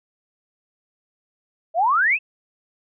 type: exponential sweep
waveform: sine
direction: up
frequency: 622.3 to 2714 Hz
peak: -15 dBFS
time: 1.74-2.19 s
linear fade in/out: 50 ms
effects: none